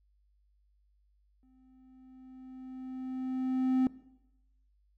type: tone with exponential growth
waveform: triangle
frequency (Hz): 258.7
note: C4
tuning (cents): -19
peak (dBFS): -21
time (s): 1.43-3.87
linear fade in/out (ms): 1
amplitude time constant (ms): 530
effects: noise-tail reverb RT60 0.9 s tail -19 dB re dry + added 50 Hz sine -66 dBFS peak until 4.97 s